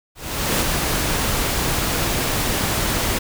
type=noise with ADSR envelope; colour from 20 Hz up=pink; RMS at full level=-18 dBFS; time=0.15-3.19 s; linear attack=450 ms; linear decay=25 ms; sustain=-3 dB; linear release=11 ms; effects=none

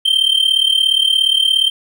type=tone with amplitude modulation; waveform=triangle; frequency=3136 Hz; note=G7; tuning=in tune; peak=-6 dBFS; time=0.05-1.7 s; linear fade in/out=10 ms; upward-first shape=sine; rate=37.1 Hz; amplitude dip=80%; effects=none

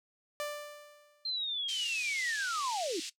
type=tone with exponential decay; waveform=sawtooth; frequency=590 Hz; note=D5; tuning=8 cents sharp; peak=-29 dBFS; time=0.4-1.37 s; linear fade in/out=0 ms; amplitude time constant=210 ms
type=linear sweep; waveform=sine; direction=down; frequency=4186 to 293.9 Hz; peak=-32 dBFS; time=1.25-3 s; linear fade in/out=5 ms
type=band-pass noise; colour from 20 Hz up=pink; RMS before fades=-41 dBFS; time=1.68-3.1 s; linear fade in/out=10 ms; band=2900 to 7700 Hz; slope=24 dB/octave
effects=noise-tail reverb RT60 0.1 s tail -17 dB re dry

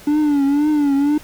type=tone with vibrato; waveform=triangle; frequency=290 Hz; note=D4; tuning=22 cents flat; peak=-11 dBFS; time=0.07-1.18 s; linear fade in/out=5 ms; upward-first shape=triangle; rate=2 Hz; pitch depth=100 cents each way; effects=pink hiss -42 dBFS RMS until 1.23 s

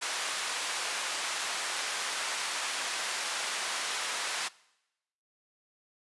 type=band-pass noise; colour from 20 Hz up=pink; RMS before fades=-34 dBFS; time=0.01-4.49 s; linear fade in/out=20 ms; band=1000 to 9800 Hz; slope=12 dB/octave; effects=noise-tail reverb RT60 0.9 s tail -22 dB re dry + resampled to 24000 Hz

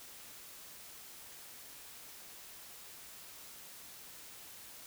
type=silence; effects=white hiss -52 dBFS RMS until 4.86 s

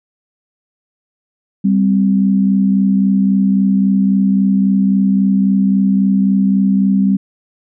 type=tone pair together; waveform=sine; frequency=196 / 259.7 Hz; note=G3 / C4; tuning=0 / -13 cents; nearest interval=perfect fourth; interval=487 cents; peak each=-10 / -17 dBFS; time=1.64-7.17 s; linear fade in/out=10 ms; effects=none

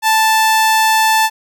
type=tone; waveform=sawtooth; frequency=880 Hz; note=A5; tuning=in tune; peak=-6 dBFS; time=0.02-1.3 s; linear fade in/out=50 ms; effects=none

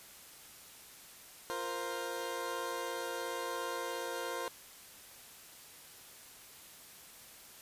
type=chord; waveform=20% pulse; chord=F suspended fourth; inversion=none; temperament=equal; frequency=349.2 / 466.2 / 523.3 Hz; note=F4 / Bb4 / C5; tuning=0 / 0 / 0 cents; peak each=-39 / -36 / -35 dBFS; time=1.5-4.48 s; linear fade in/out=0 ms; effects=white hiss -54 dBFS RMS until 7.61 s + resampled to 32000 Hz

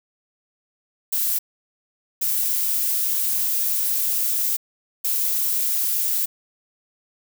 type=noise bursts at uneven times; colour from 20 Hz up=violet; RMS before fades=-22 dBFS; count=3; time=1.12-1.39 / 2.21-4.57 / 5.04-6.26 s; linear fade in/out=10 ms; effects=none

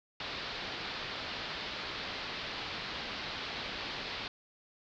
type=low-pass noise; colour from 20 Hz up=white; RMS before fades=-40 dBFS; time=0.2-4.28 s; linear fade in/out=2 ms; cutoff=4600 Hz; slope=48 dB/octave; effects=none

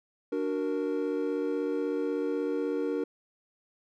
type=chord; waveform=triangle; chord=D augmented; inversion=none; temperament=equal; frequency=293.7 / 370 / 466.2 Hz; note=D4 / F#4 / A#4; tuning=0 / 0 / 0 cents; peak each=-30 / -32 / -29 dBFS; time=0.32-3.04 s; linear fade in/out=5 ms; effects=none

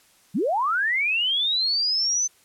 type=linear sweep; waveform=sine; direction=up; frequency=146.83 to 6180 Hz; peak=-20 dBFS; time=0.34-2.28 s; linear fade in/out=20 ms; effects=white hiss -58 dBFS RMS until 2.44 s + low-pass 12000 Hz 12 dB/octave

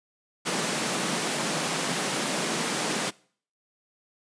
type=high-pass noise; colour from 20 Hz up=pink; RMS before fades=-28 dBFS; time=0.45-3.11 s; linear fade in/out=20 ms; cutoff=150 Hz; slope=48 dB/octave; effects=noise-tail reverb RT60 0.5 s tail -23 dB re dry + resampled to 22050 Hz

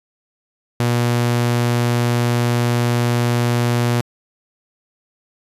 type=tone; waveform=sawtooth; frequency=120 Hz; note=B2; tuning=49 cents flat; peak=-11 dBFS; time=0.8-4.01 s; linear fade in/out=0 ms; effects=resampled to 32000 Hz

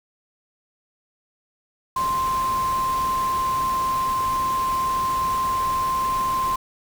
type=tone in noise; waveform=sine; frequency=1046.5 Hz; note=C6; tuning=in tune; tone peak=-20 dBFS; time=1.96-6.56 s; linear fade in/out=5 ms; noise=pink; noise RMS=-34 dBFS; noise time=1.96-6.56 s; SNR=+11 dB; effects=none

